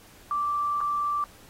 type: tone with dropouts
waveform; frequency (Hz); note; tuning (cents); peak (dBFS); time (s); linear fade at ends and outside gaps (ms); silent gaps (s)
sine; 1170; D6; -7; -24; 0.31-1.24; 1; 0.806-0.812
effects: pink hiss -53 dBFS RMS until 1.49 s + AAC 48 kbps